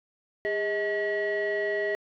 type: tone cluster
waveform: sine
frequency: 407.8 / 634 / 1923 Hz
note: G#4 / D#5 / B6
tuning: -32 / +32 / -47 cents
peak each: -27 / -29 / -29 dBFS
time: 0.45-1.95 s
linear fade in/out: 0 ms
effects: tanh soft clip ceiling -21 dBFS